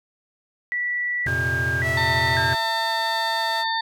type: tone with vibrato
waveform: sine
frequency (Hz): 1772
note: A6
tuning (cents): +12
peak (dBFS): -22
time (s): 0.72-2.53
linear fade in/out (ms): 0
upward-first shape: square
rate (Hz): 0.91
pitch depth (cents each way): 170
type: chord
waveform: square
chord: F suspended fourth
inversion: none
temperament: equal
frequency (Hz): 87.31 / 116.54 / 130.81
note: F2 / Bb2 / C3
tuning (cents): 0 / 0 / 0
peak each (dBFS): -30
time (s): 1.26-2.55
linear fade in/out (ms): 5
type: tone with pitch glide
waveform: sawtooth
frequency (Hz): 658 to 665.3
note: E5 to E5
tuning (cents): -3 to +16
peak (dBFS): -26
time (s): 1.82-3.65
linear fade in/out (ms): 50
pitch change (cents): +19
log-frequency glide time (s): 2.34-2.59
type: harmonic tone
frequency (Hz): 902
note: A5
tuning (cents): +43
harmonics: 1 / 2 / 4 / 5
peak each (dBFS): -24 / -27 / -30 / -31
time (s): 1.97-3.81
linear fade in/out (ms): 5
effects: none